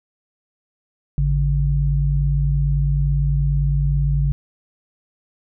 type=tone pair together; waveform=sine; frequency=53.53 / 142.9 Hz; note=A1 / D3; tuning=-47 / -47 cents; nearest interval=octave + perfect fourth; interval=1700 cents; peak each=-18 dBFS; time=1.18-4.32 s; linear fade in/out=0 ms; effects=none